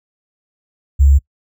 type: tone with sample-and-hold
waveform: sine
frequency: 69.6 Hz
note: C#2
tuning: 8 cents sharp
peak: -6 dBFS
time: 0.99-1.19 s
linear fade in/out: 20 ms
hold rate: 7350 Hz
effects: noise-tail reverb RT60 0.1 s tail -24 dB re dry